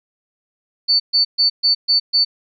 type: tone bursts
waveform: sine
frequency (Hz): 4500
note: C#8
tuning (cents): +25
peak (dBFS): -11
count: 6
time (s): 0.88-2.25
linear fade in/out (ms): 20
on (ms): 120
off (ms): 130
effects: none